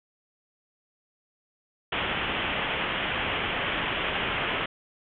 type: low-pass noise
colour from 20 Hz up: white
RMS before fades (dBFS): -29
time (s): 1.92-4.66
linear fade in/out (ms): 5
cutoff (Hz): 3300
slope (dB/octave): 96
effects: none